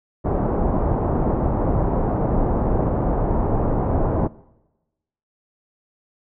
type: low-pass noise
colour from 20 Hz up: pink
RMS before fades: -20 dBFS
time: 0.24-4.28 s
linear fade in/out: 20 ms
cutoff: 900 Hz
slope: 24 dB/octave
effects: noise-tail reverb RT60 1.0 s tail -21 dB re dry